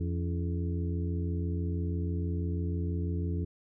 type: harmonic tone with a mistuned harmonic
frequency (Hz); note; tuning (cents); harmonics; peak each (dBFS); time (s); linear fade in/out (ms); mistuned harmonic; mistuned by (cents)
86; F2; -26; 1 / 2 / 3 / 4 / 5; -30 / -36 / -40 / -42 / -44; 0-3.45; 10; 3; +130
effects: none